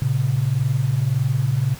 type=tone pair together; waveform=sine; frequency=114.87 / 136.6 Hz; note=A#2 / C#3; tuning=-25 / -25 cents; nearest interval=minor third; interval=300 cents; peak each=-21 / -19 dBFS; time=0.02-1.75 s; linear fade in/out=0 ms; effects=pink hiss -40 dBFS RMS until 1.79 s